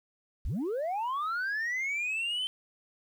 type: linear sweep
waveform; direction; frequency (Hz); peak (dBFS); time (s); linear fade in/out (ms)
sine; up; 33.27 to 3100; -27; 0.45-2.47; 0
effects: tanh soft clip ceiling -28 dBFS + 10-bit